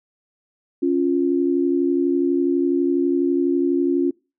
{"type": "tone pair together", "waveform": "sine", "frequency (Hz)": [277.1, 349.2], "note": ["C#4", "F4"], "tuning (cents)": [-1, 0], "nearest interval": "major third", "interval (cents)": 401, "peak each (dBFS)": -19, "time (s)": [0.82, 4.11], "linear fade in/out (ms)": 10, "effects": ["noise-tail reverb RT60 0.3 s tail -24 dB re dry"]}